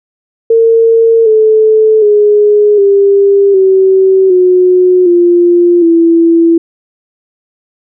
sine tone with pitch steps, 455.4 / 435.6 / 416.6 / 398.5 / 381.2 / 364.6 / 348.7 / 333.6 Hz, A#4 / A4 / G#4 / G4 / G4 / F#4 / F4 / E4, -40 / -17 / +5 / +28 / -48 / -25 / -3 / +21 cents, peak -3 dBFS, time 0.5-6.58 s, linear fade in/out 5 ms, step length 760 ms, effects none

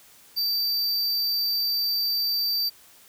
square tone with amplitude modulation, 4657 Hz, D8, 15 cents flat, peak -22 dBFS, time 0.36-2.7 s, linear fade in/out 20 ms, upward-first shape sine, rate 202 Hz, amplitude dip 25%, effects white hiss -53 dBFS RMS until 3.08 s

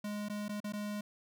square tone with dropouts, 207.7 Hz, G#3, in tune, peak -37 dBFS, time 0.04-1.01 s, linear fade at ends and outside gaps 5 ms, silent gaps 0.286-0.297 / 0.483-0.492 / 0.603-0.642 / 0.724-0.734 s, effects none

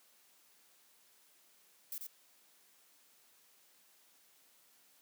violet noise with echo, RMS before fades -42 dBFS, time 1.92-1.98 s, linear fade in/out 2 ms, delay 88 ms, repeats 1, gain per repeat -3 dB, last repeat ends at 2.068 s, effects white hiss -67 dBFS RMS until 5.01 s + high-pass 200 Hz 12 dB/octave

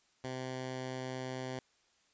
10% pulse tone, 129.2 Hz, C3, 21 cents flat, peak -30 dBFS, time 0.24-1.59 s, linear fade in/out 2 ms, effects white hiss -71 dBFS RMS until 2.13 s + resampled to 16000 Hz

